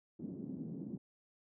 white band-pass noise, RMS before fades -44 dBFS, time 0.19-0.98 s, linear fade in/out 10 ms, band 160 to 270 Hz, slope 24 dB/octave, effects none

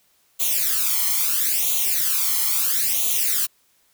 blue noise with flanger, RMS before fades -21 dBFS, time 0.39-3.47 s, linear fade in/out 20 ms, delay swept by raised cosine 0.29 to 0.96 ms, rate 0.75 Hz, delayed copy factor +0.9, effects white hiss -62 dBFS RMS until 3.93 s

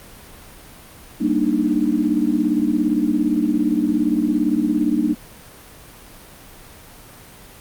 sine chord, Eb major seventh, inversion first, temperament equal, 196 / 233.1 / 293.7 / 311.1 Hz, G3 / Bb3 / D4 / Eb4, 0 / 0 / 0 / 0 cents, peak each -25 / -21 / -20 / -21 dBFS, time 1.2-5.15 s, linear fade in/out 20 ms, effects pink hiss -42 dBFS RMS until 7.6 s + Opus 32 kbps

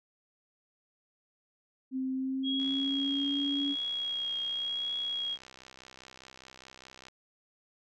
sine tone with pitch glide, 261.6 to 282 Hz, C4 to C#4, 0 to +30 cents, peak -30 dBFS, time 1.91-3.76 s, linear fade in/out 50 ms, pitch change +130 cents, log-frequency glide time 2.13-3.38 s
sine tone with vibrato, 3293 Hz, G#7, 15 cents flat, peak -31 dBFS, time 2.43-5.38 s, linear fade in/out 50 ms, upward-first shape triangle, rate 0.89 Hz, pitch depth 20 cents each way
click train, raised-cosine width 0.2 ms, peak -32 dBFS, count 292, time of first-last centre 2.6-7.084 s, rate 64.9 Hz
effects none

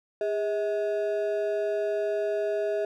triangle ring-modulated tone, 525 Hz, C5, 6 cents sharp, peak -20 dBFS, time 0.21-2.85 s, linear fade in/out 2 ms, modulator 116 Hz, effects none

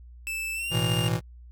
45% pulse tone with pitch glide, 2637 to 2810 Hz, E7 to F7, 0 to +10 cents, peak -29 dBFS, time 0.27-1.08 s, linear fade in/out 0 ms, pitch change +110 cents, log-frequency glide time 0.54-0.72 s
square chord, A suspended second, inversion none, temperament just, 110 / 123.75 / 165 Hz, A2 / B2 / E3, 0 / +4 / +2 cents, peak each -29 dBFS, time 0.7-1.21 s, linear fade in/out 50 ms
effects added 60 Hz sine -44 dBFS peak until 1.51 s

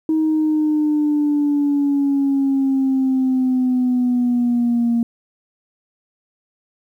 sine exponential sweep, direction down, 316.5 to 233.1 Hz, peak -13 dBFS, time 0.09-5.03 s, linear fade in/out 2 ms, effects tanh soft clip ceiling -11 dBFS + 9-bit

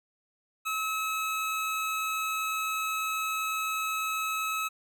25% pulse tone, 1289 Hz, E6, 39 cents flat, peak -25 dBFS, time 0.65-4.69 s, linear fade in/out 20 ms, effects none

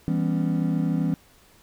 triangle chord, C# half-diminished seventh, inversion first, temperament just, 166.31 / 199.57 / 249.5 / 277.2 Hz, E3 / G3 / B3 / C#4, +16 / +31 / +18 / 0 cents, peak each -22 / -27 / -27 / -26 dBFS, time 0.08-1.14 s, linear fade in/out 0 ms, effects pink hiss -56 dBFS RMS until 1.62 s

